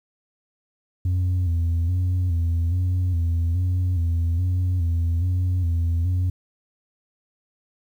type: tone with vibrato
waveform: sine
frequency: 87.31 Hz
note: F2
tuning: in tune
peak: -16 dBFS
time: 1.05-6.3 s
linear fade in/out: 5 ms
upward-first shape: square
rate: 1.2 Hz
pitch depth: 65 cents each way
effects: tanh soft clip ceiling -18 dBFS + 9-bit